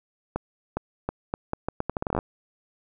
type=accelerating click train; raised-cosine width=1 ms; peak=-12 dBFS; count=17; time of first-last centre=0.36-2.189 s; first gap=410 ms; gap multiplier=0.78; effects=none